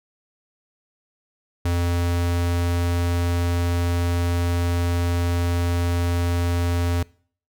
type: tone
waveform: square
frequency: 86.7 Hz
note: F2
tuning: 12 cents flat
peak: -20 dBFS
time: 1.65-7.03 s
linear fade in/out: 5 ms
effects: noise-tail reverb RT60 0.5 s tail -23 dB re dry